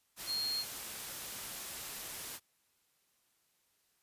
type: tone in noise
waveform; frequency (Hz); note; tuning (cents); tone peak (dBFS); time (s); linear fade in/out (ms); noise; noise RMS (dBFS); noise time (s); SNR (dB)
sine; 4248; C8; +25; -33; 0.26-0.65; 50; white; -43; 0.16-2.4; +7
effects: white hiss -75 dBFS RMS until 4.02 s + resampled to 32000 Hz